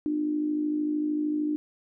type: tone with amplitude modulation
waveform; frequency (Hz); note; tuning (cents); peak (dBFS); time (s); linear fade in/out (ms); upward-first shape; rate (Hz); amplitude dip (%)
sine; 300.6; D4; +40; -22; 0.06-1.56; 0; sine; 53.2; 55
effects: none